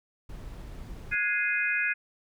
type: noise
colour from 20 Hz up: brown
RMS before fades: -41 dBFS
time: 0.29-1.15 s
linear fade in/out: 5 ms
type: chord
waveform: sine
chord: Ab dominant seventh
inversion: third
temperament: equal with one note detuned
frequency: 1447.8 / 1661.2 / 2093 / 2489 Hz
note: Gb6 / Ab6 / C7 / Eb7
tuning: -38 / 0 / 0 / 0 cents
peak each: -32 / -29 / -32 / -29 dBFS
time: 1.11-1.94 s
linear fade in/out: 20 ms
effects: none